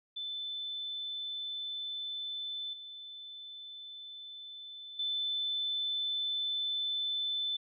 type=tone with level steps; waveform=sine; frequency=3520 Hz; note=A7; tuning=in tune; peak=-36 / -44 / -31 dBFS; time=0.16-7.57 s; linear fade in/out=10 ms; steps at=2.73 / 4.99 s; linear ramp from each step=5 ms; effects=none